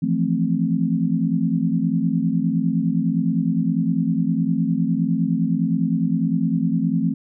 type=chord; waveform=sine; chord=F major seventh; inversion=third; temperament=equal; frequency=164.81 / 174.61 / 220 / 261.6 Hz; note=E3 / F3 / A3 / C4; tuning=0 / 0 / 0 / 0 cents; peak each=-23 dBFS; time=0.02-7.14 s; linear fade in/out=10 ms; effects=none